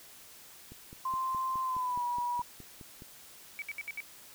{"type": "click train", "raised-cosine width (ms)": 3, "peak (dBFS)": -35, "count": 12, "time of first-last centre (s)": [0.72, 3.021], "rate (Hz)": 4.78}
{"type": "tone with pitch glide", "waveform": "sine", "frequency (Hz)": [1044, 968.5], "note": ["C6", "B5"], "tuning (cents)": [-4, -34], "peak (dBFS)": -30, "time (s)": [1.05, 2.42], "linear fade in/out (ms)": 5, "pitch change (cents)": -130, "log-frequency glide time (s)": [1.62, 2.04]}
{"type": "tone bursts", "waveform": "sine", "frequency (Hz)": 2284, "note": "D7", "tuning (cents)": -49, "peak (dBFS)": -35, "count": 5, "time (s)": [3.59, 4.004], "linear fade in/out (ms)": 0, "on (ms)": 30, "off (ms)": 66}
{"effects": ["white hiss -53 dBFS RMS until 4.34 s"]}